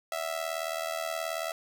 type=tone with amplitude modulation; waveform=sawtooth; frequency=659.3 Hz; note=E5; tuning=in tune; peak=-24 dBFS; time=0.12-1.52 s; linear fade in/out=2 ms; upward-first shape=sine; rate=78.7 Hz; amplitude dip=80%; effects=10-bit